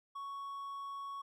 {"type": "tone", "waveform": "triangle", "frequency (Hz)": 1112, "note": "C#6", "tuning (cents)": 5, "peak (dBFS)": -39, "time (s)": [0.15, 1.22], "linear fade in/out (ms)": 10, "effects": []}